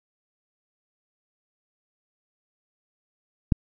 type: click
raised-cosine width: 5 ms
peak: -5 dBFS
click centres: 3.522 s
effects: none